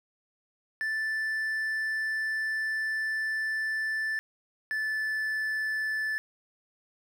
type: tone pair in turn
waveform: triangle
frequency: 1760 / 1747.8 Hz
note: A6 / A6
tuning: 0 / -12 cents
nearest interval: unison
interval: 12 cents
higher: first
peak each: -26 dBFS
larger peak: neither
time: 0.81-4.19 / 4.71-6.18 s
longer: first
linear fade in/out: 0 ms
effects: none